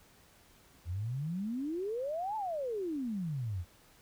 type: exponential two-way sweep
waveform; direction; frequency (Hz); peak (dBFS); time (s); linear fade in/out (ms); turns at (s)
sine; up then down; 80.9 to 893 to 80.9; -33; 0.85-3.65; 50; 2.36
effects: pink hiss -62 dBFS RMS until 4.01 s